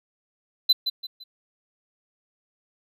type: tone with echo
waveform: triangle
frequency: 4026 Hz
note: B7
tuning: 33 cents sharp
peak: -12 dBFS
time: 0.69-0.73 s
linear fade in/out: 10 ms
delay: 170 ms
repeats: 3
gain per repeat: -9 dB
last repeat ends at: 1.24 s
effects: none